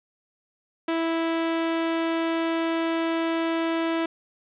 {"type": "tone", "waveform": "sawtooth", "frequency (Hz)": 329, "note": "E4", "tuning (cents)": -3, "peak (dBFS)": -19, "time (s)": [0.88, 4.06], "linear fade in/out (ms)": 5, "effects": ["resampled to 8000 Hz", "9-bit"]}